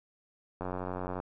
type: click train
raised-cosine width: 1 ms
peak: -22 dBFS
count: 55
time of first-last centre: 0.61-1.201 s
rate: 91.4 Hz
effects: none